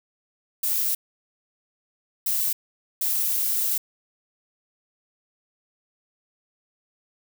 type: noise bursts at uneven times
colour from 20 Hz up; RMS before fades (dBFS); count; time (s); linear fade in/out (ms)
violet; -24; 3; 0.63-0.95 / 2.26-2.53 / 3.01-3.78; 5
effects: none